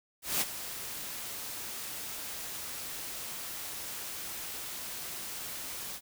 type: noise with ADSR envelope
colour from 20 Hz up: white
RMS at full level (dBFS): -28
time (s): 0.22-6.01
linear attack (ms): 190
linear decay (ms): 33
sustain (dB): -12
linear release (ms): 61
effects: none